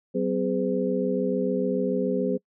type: tone cluster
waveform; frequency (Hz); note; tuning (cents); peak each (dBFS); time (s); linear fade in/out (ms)
sine; 189.6 / 256.5 / 413.7 / 508; F#3 / C4 / G#4 / B4; +43 / -34 / -7 / +49; -28; 0.14-2.38; 20
effects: noise-tail reverb RT60 0.1 s tail -26 dB re dry